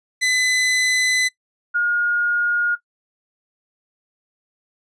sawtooth / sine tone pair in turn, 2012 / 1429.3 Hz, B6 / F6, +32 / +40 cents, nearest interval tritone, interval 592 cents, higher first, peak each -13 / -15 dBFS, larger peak first, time 0.21-1.29 / 1.74-2.76 s, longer first, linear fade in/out 20 ms, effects noise-tail reverb RT60 0.1 s tail -19 dB re dry + resampled to 22050 Hz

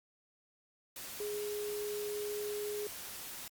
sine tone in noise, 416.4 Hz, G#4, 5 cents sharp, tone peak -36 dBFS, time 1.2-2.87 s, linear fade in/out 2 ms, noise white, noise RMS -45 dBFS, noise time 0.96-3.48 s, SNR +6 dB, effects Opus 48 kbps

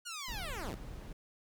10% pulse linear sweep, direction down, 1467 to 43.72 Hz, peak -32 dBFS, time 0.05-0.76 s, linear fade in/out 20 ms
brown noise, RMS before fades -44 dBFS, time 0.28-1.13 s, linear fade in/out 5 ms
effects none

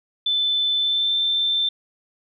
sine tone with pitch glide, 3520 to 3557 Hz, A7 to A7, 0 to +18 cents, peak -18 dBFS, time 0.26-1.69 s, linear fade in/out 5 ms, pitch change +18 cents, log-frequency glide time 0.77-1.15 s, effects none

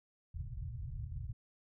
white low-pass noise, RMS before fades -42 dBFS, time 0.34-1.33 s, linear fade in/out 10 ms, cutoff 140 Hz, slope 96 dB/octave, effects none

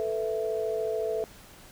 sine chord, A suspended second, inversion none, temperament equal, 440 / 493.9 / 659.3 Hz, A4 / B4 / E5, 0 / 0 / 0 cents, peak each -29 / -34 / -32 dBFS, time 0-1.24 s, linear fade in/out 0 ms, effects pink hiss -51 dBFS RMS until 1.71 s

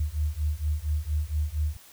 sine beating tone pair, 73.6 / 77.9 Hz, D2 / D#2, +4 / +3 cents, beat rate 4.3 Hz, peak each -28 dBFS, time 0-1.77 s, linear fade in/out 5 ms, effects white hiss -52 dBFS RMS until 1.92 s

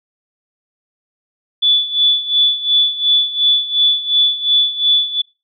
sine tone with tremolo, 3459 Hz, A7, 30 cents flat, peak -8 dBFS, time 1.62-5.22 s, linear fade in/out 10 ms, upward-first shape sine, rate 2.8 Hz, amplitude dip 80%, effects noise-tail reverb RT60 0.3 s tail -25 dB re dry

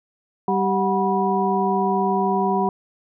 harmonic tone with a mistuned harmonic, 194.7 Hz, G3, 12 cents flat, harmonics 1 / 2 / 4 / 5, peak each -23 / -23 / -23 / -23 dBFS, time 0.48-2.69 s, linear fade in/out 2 ms, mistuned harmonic 4, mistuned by -94 cents, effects none

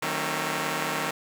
5% pulse chord, D# diminished seventh, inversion none, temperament just, 155.56 / 186.68 / 224 / 268.8 Hz, D#3 / F#3 / A3 / C4, 0 / +16 / +31 / +47 cents, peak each -20 / -24 / -23 / -21 dBFS, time 0.02-1.11 s, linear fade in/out 5 ms, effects none

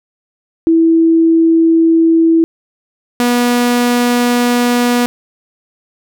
sine / sawtooth tone pair in turn, 328 / 242.7 Hz, E4 / B3, -9 / -30 cents, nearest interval perfect fourth, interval 521 cents, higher first, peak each -6 dBFS, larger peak neither, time 0.67-2.44 / 3.2-5.06 s, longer second, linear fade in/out 0 ms, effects none

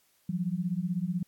sine beating tone pair, 170 / 186 Hz, F3 / F#3, -46 / +9 cents, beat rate 16 Hz, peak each -31 dBFS, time 0.29-1.23 s, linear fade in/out 5 ms, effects white hiss -68 dBFS RMS until 1.27 s + AAC 64 kbps

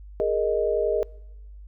sine chord, Ab suspended second, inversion none, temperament equal, 415.3 / 466.2 / 622.3 Hz, Ab4 / Bb4 / Eb5, 0 / 0 / 0 cents, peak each -25 dBFS, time 0.2-1.03 s, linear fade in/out 0 ms, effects noise-tail reverb RT60 1.0 s tail -25 dB re dry + added 50 Hz sine -40 dBFS peak until 1.67 s

